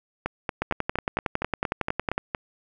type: two click trains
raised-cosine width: 0.5 ms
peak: -9 / -11 dBFS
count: 18 / 10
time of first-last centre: 0.62-2.18 / 0.26-2.348 s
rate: 10.9 / 4.31 Hz
effects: none